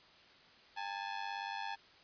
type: ring-modulated tone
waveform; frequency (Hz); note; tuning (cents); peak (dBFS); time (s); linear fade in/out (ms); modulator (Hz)
sawtooth; 850; G#5; +40; -32; 0.76-1.76; 20; 48.9
effects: white hiss -61 dBFS RMS until 2.03 s + resampled to 11025 Hz